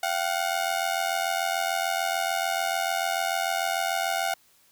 sawtooth ring-modulated tone, 727 Hz, F#5, 31 cents flat, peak -18 dBFS, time 0.03-4.34 s, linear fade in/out 0 ms, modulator 43.4 Hz, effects white hiss -61 dBFS RMS until 4.71 s

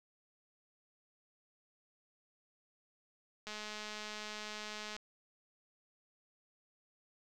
click train, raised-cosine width 0.2 ms, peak -27 dBFS, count 318, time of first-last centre 3.47-4.965 s, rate 212 Hz, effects none

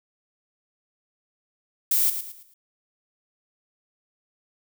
violet noise with echo, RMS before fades -21 dBFS, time 1.91-2.1 s, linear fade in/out 5 ms, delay 110 ms, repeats 4, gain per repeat -9 dB, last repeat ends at 2.54 s, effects none

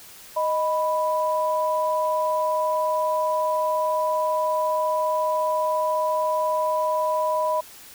sine tone pair together, 622.3 / 987.8 Hz, D#5 / B5, 0 / 0 cents, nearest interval minor sixth, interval 800 cents, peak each -23 dBFS, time 0.36-7.61 s, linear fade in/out 10 ms, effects white hiss -45 dBFS RMS until 7.94 s

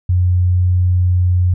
sine tone, 90.1 Hz, F#2, 45 cents flat, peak -10 dBFS, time 0.09-1.54 s, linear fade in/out 5 ms, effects none

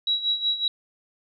sine tone with tremolo, 3882 Hz, B7, 31 cents flat, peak -19 dBFS, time 0.07-0.68 s, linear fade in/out 2 ms, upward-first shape sine, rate 5.4 Hz, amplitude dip 75%, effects none

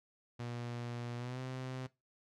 sawtooth tone with pitch glide, 119.9 to 129.25 Hz, A#2 to C3, +49 to -21 cents, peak -36 dBFS, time 0.39-1.87 s, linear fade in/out 10 ms, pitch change +130 cents, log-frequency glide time 1.17-1.4 s, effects noise-tail reverb RT60 0.2 s tail -18 dB re dry + low-pass 6000 Hz 12 dB/octave

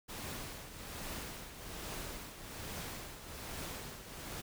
pink noise with tremolo, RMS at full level -42 dBFS, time 0.08-4.42 s, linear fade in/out 20 ms, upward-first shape triangle, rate 1.2 Hz, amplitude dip 65%, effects none

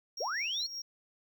triangle tone with tremolo, 5588 Hz, F8, in tune, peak -35 dBFS, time 0.17-0.82 s, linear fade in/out 5 ms, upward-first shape triangle, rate 5.3 Hz, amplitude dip 60%
sine linear sweep, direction up, 392 to 4435 Hz, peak -32 dBFS, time 0.2-0.67 s, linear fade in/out 10 ms
effects none

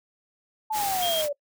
sine linear sweep, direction down, 880 to 563 Hz, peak -25 dBFS, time 0.7-1.33 s, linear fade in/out 10 ms
white noise, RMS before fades -31 dBFS, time 0.72-1.29 s, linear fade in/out 50 ms
sine tone, 3228 Hz, G#7, 50 cents flat, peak -26 dBFS, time 1.02-1.22 s, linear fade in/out 10 ms
effects noise-tail reverb RT60 0.1 s tail -23 dB re dry

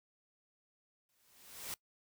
white noise with exponential growth, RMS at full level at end -40 dBFS, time 1.09-1.74 s, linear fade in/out 1 ms, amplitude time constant 140 ms, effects noise-tail reverb RT60 0.1 s tail -22 dB re dry

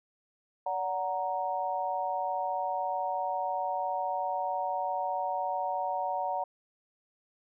sine chord, D augmented, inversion none, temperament equal with one note detuned, 574.2 / 740 / 932.3 Hz, D5 / F#5 / A#5, -39 / 0 / 0 cents, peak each -36 / -32 / -33 dBFS, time 0.66-6.44 s, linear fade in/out 5 ms, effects none

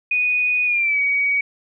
sine tone with pitch glide, 2478 to 2259 Hz, D#7 to C#7, -8 to +32 cents, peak -16 dBFS, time 0.11-1.41 s, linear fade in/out 5 ms, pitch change -160 cents, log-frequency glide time 0.65-1 s, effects none

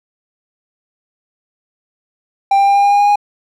triangle tone with pitch steps, 790 / 794.6 / 799.2 / 803.8 / 808.5 / 813.1 / 817.9 / 822.6 Hz, G5 / G5 / G5 / G5 / G#5 / G#5 / G#5 / G#5, +13 / +23 / +33 / +43 / -47 / -37 / -27 / -17 cents, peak -6 dBFS, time 2.51-3.158 s, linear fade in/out 5 ms, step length 81 ms, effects none

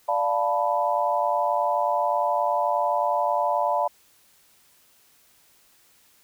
sine chord, B half-diminished seventh, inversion first, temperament equal, 587.3 / 698.5 / 880 / 987.8 Hz, D5 / F5 / A5 / B5, 0 / 0 / 0 / 0 cents, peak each -26 dBFS, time 0.08-3.88 s, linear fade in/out 10 ms, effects white hiss -59 dBFS RMS until 6.23 s

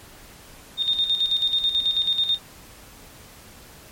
sine tone with tremolo, 3662 Hz, A#7, 32 cents flat, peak -17 dBFS, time 0.77-2.39 s, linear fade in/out 50 ms, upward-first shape square, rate 9.2 Hz, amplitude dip 60%, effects pink hiss -46 dBFS RMS until 3.91 s + MP3 64 kbps

